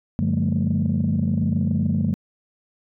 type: tone cluster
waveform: sine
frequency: 95.5 / 146.1 / 179 / 205.9 / 226.9 Hz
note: G2 / D3 / F3 / G#3 / A#3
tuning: -45 / -9 / +43 / -15 / -47 cents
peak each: -24 dBFS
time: 0.19-2.14 s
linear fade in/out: 0 ms
effects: tanh soft clip ceiling -12 dBFS